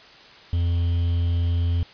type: tone with quantisation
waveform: triangle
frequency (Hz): 85.8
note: F2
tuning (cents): -30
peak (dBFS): -17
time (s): 0.53-1.83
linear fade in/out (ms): 0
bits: 7
effects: white hiss -47 dBFS RMS until 1.93 s + resampled to 11025 Hz